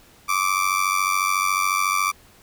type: tone with amplitude modulation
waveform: 30% pulse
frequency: 1168 Hz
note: D6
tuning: 10 cents flat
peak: -13 dBFS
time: 0.28-2.12 s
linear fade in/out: 20 ms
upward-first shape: sine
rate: 94 Hz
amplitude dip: 80%
effects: pink hiss -52 dBFS RMS until 2.42 s